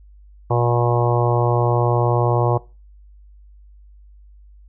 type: harmonic tone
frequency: 120.2 Hz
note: B2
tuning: 46 cents flat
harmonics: 1 / 3 / 4 / 5 / 6 / 7 / 8 / 9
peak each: -18 / -23 / -24 / -25 / -26 / -26 / -27 / -28 dBFS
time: 0.5-2.58 s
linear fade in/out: 10 ms
effects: noise-tail reverb RT60 0.3 s tail -20 dB re dry + added 50 Hz sine -43 dBFS peak until 4.68 s